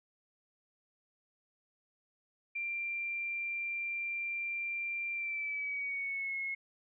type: tone with pitch glide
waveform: sine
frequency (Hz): 2370 to 2173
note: D7 to C#7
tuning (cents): +15 to -35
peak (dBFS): -34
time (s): 2.55-6.55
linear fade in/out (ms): 10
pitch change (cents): -150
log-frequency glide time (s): 5.12-6.36
effects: none